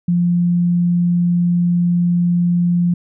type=tone; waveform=sine; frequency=174.5 Hz; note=F3; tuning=1 cent flat; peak=-12 dBFS; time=0.08-2.94 s; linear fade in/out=5 ms; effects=none